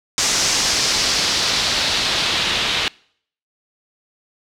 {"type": "noise with low-pass filter sweep", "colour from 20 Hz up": "white", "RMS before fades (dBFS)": -19, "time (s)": [0.18, 2.88], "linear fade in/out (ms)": 0, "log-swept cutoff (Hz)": [6200, 3400], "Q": 2, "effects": ["noise-tail reverb RT60 0.6 s tail -25 dB re dry"]}